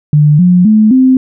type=tone with pitch steps; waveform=sine; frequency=149 / 179.25 / 215.6 / 259.4 Hz; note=D3 / F3 / A3 / C4; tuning=+25 / +45 / -35 / -15 cents; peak=-3 dBFS; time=0.13-1.17 s; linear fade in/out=2 ms; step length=260 ms; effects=none